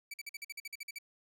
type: tone bursts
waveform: sawtooth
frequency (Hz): 2302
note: D7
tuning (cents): -35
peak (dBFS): -37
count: 12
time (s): 0.11-0.986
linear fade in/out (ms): 5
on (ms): 29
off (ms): 48
effects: none